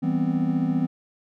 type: chord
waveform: triangle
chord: C major seventh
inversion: first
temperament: equal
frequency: 164.81 / 196 / 246.9 / 261.6 Hz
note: E3 / G3 / B3 / C4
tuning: 0 / 0 / 0 / 0 cents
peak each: -24 / -28 / -24 / -23 dBFS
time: 0.02-0.87 s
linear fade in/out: 20 ms
effects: none